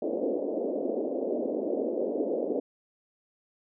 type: band-pass noise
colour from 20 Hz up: white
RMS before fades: -30 dBFS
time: 0.02-2.6 s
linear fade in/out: 5 ms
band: 240 to 590 Hz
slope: 48 dB/octave
effects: none